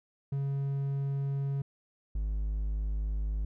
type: tone pair in turn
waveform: triangle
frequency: 138.59 / 51.91 Hz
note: C#3 / G#1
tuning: 0 / 0 cents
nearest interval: octave + perfect fourth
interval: 1700 cents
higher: first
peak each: -27 dBFS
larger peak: neither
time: 0.32-1.62 / 2.15-3.45 s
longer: neither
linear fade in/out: 5 ms
effects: none